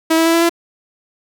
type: tone with pitch steps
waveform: sawtooth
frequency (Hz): 323.2 / 327 / 330.8 / 334.6 / 338.5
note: E4 / E4 / E4 / E4 / E4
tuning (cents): -34 / -14 / +6 / +26 / +46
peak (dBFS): -7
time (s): 0.1-0.495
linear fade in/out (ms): 10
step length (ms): 79
effects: none